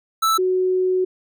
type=tone pair in turn; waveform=square / sine; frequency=1318.5 / 370 Hz; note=E6 / F#4; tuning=0 / 0 cents; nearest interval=octave + minor seventh; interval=2200 cents; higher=first; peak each=-16 dBFS; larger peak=neither; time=0.22-0.38 / 0.38-1.05 s; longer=second; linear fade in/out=10 ms; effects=none